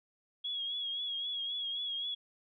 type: tone with vibrato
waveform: sine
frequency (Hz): 3322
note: G#7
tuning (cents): 0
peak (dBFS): -34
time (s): 0.44-2.15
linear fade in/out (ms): 10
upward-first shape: triangle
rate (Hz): 3.8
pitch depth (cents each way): 56
effects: none